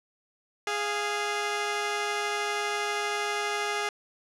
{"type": "tone pair together", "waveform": "10% pulse", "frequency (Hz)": [413.9, 694], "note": ["G#4", "F5"], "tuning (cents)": [-6, -11], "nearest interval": "major sixth", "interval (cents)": 895, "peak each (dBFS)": [-20, -26], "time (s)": [0.67, 3.89], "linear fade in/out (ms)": 2, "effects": ["low-pass 8000 Hz 12 dB/octave"]}